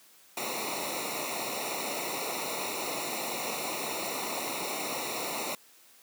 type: noise with comb filter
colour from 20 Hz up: pink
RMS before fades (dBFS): -34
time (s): 0.37-5.55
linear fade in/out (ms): 2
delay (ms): 0.62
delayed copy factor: -0.95
effects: white hiss -58 dBFS RMS until 6.02 s + high-pass 200 Hz 12 dB/octave